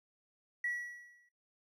triangle tone with exponential decay, 1935 Hz, B6, 36 cents flat, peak -28 dBFS, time 0.64-1.29 s, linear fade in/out 5 ms, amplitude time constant 140 ms, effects noise-tail reverb RT60 0.4 s tail -21 dB re dry + tanh soft clip ceiling -29 dBFS

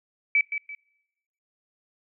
sine tone with echo, 2300 Hz, D7, 37 cents flat, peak -17 dBFS, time 0.35-0.41 s, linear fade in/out 2 ms, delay 170 ms, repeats 2, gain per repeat -9 dB, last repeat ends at 0.75 s, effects noise-tail reverb RT60 1.0 s tail -26 dB re dry

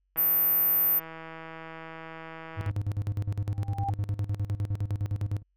click train, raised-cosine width 0.5 ms, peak -27 dBFS, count 412, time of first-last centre 0.16-2.697 s, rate 162 Hz
sine tone, 13850 Hz, A9, 29 cents flat, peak -21 dBFS, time 0.17-1 s, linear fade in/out 20 ms
triangle tone with tremolo, 101.5 Hz, G#2, 39 cents flat, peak -23 dBFS, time 2.56-5.43 s, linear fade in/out 50 ms, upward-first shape square, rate 9.8 Hz, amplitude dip 80%
sine tone with exponential growth, 793 Hz, G5, 20 cents sharp, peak -26 dBFS, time 3.46-3.9 s, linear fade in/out 5 ms, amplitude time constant 94 ms
effects added 47 Hz sine -70 dBFS peak until 5.56 s

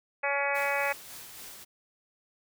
harmonic tone, 281.5 Hz, C#4, 27 cents sharp, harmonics 2 / 3 / 4 / 5 / 6 / 7 / 8 / 9, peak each -32 / -33 / -38 / -37 / -35 / -34 / -34 / -36 dBFS, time 0.23-0.93 s, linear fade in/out 10 ms
white noise with tremolo, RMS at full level -44 dBFS, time 0.54-1.65 s, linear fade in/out 20 ms, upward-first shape sine, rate 3.6 Hz, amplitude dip 35%
effects none

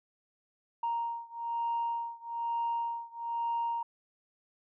sine beating tone pair, 932.3 / 933.4 Hz, A#5 / A#5, 0 / +2 cents, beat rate 1.1 Hz, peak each -33 / -34 dBFS, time 0.83-3.83 s, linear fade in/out 5 ms, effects tanh soft clip ceiling -25 dBFS

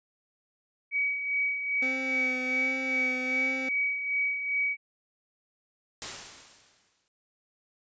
sine tone with tremolo, 2267 Hz, C#7, 38 cents sharp, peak -24 dBFS, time 0.91-4.77 s, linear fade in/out 50 ms, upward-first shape sine, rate 2.5 Hz, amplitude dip 55%
25% pulse tone with vibrato, 259.4 Hz, C4, 15 cents flat, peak -30 dBFS, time 1.82-3.69 s, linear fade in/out 5 ms, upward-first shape sine, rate 1.3 Hz, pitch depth 27 cents each way
white noise with exponential decay, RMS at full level -34 dBFS, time 6.02-7.08 s, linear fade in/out 0 ms, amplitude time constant 230 ms
effects resampled to 16000 Hz

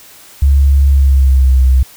sine tone with pitch glide, 69.3 to 64.66 Hz, C#2 to C2, 0 to -20 cents, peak -5 dBFS, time 0.42-1.83 s, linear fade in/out 5 ms, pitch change -120 cents, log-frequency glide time 0.88-1.59 s, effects white hiss -39 dBFS RMS until 1.96 s

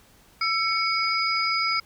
sine tone cluster, 1328 / 2225 / 4953 Hz, E6 / C#7 / D#8, +12 / +6 / -9 cents, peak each -26 dBFS, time 0.41-1.8 s, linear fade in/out 5 ms, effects pink hiss -56 dBFS RMS until 1.85 s

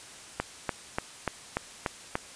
click train, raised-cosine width 0.5 ms, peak -12 dBFS, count 7, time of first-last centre 0.4-2.154 s, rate 3.42 Hz, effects white hiss -47 dBFS RMS until 2.35 s + resampled to 22050 Hz

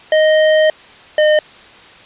square tone pair in turn, 622.3 / 610.6 Hz, D#5 / D#5, 0 / -33 cents, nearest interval unison, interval 33 cents, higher first, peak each -9 dBFS, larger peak neither, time 0.12-0.7 / 1.18-1.39 s, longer first, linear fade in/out 2 ms, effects white hiss -40 dBFS RMS until 2.05 s + resampled to 8000 Hz

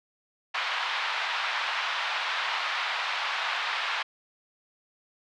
pink band-pass noise, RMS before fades -30 dBFS, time 0.54-4.03 s, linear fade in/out 10 ms, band 880 to 3800 Hz, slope 24 dB/octave, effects none

